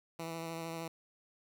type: tone with vibrato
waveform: 10% pulse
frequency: 164.81 Hz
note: E3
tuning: in tune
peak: -31 dBFS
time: 0.19-0.88 s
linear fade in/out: 5 ms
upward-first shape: sine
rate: 13 Hz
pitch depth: 18 cents each way
effects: 12-bit